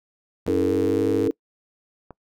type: tone with pitch glide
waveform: sawtooth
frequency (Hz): 91.1 to 102.26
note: F#2 to G#2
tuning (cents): -26 to -26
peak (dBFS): -26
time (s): 0.46-1.28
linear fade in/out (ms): 5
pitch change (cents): +200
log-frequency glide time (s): 0.57-0.99
type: chord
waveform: sine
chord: A# half-diminished seventh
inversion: first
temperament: equal with one note detuned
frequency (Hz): 277.2 / 329.6 / 425.7 / 466.2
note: C#4 / E4 / G#4 / A#4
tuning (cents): 0 / 0 / +43 / 0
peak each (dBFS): -24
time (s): 0.48-1.31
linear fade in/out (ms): 0
type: click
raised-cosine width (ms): 1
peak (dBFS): -25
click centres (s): 2.107
effects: noise-tail reverb RT60 0.1 s tail -24 dB re dry